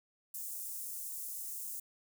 white high-pass noise, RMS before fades -42 dBFS, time 0.34-1.8 s, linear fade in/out 5 ms, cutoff 7300 Hz, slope 24 dB/octave, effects none

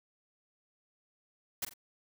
white noise with echo, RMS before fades -34 dBFS, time 1.62-1.65 s, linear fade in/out 5 ms, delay 44 ms, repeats 2, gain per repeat -10 dB, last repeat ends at 1.738 s, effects none

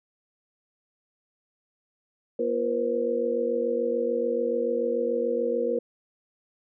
sine tone cluster, 238.9 / 344.6 / 475.1 / 522 Hz, A#3 / F4 / A#4 / C5, +43 / -23 / +33 / -4 cents, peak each -33 / -33 / -25 / -30 dBFS, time 2.39-5.79 s, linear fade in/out 5 ms, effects none

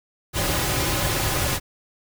pink noise with comb filter, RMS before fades -23 dBFS, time 0.33-1.6 s, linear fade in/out 50 ms, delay 4.4 ms, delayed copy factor -0.6, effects none

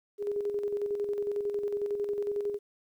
sine tone with tremolo, 409.8 Hz, G#4, 23 cents flat, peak -27 dBFS, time 0.18-2.59 s, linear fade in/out 50 ms, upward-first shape square, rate 11 Hz, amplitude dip 45%, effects 11-bit

